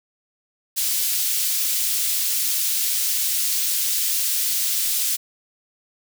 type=high-pass noise; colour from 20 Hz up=white; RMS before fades=-22 dBFS; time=0.76-5.17 s; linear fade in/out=20 ms; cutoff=3400 Hz; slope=12 dB/octave; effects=none